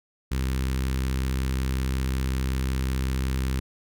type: tone with notch filter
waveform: sawtooth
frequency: 65.41 Hz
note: C2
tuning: in tune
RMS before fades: -26 dBFS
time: 0.31-3.6 s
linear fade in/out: 10 ms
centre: 670 Hz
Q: 0.74
effects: none